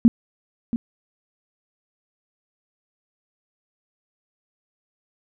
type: tone with echo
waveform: sine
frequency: 233.1 Hz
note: A#3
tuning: in tune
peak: -8 dBFS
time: 0.05-0.08 s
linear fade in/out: 0 ms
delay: 680 ms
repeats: 1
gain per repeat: -12 dB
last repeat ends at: 0.76 s
effects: none